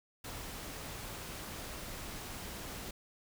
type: noise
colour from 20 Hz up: pink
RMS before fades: -44 dBFS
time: 0.24-2.91 s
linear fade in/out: 5 ms
effects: none